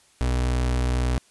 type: tone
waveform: 35% pulse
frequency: 62 Hz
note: B1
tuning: 7 cents sharp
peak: -19 dBFS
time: 0.21-1.18 s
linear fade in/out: 0 ms
effects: white hiss -58 dBFS RMS until 1.3 s + resampled to 24000 Hz